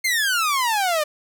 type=exponential sweep; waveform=sawtooth; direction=down; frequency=2149 to 587.3 Hz; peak=-15 dBFS; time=0.04-1.04 s; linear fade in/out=10 ms; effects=none